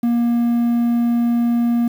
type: tone with quantisation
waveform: triangle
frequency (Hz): 236.7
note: A#3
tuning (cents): +27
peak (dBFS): -12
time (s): 0.03-1.88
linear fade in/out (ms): 5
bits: 7
effects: none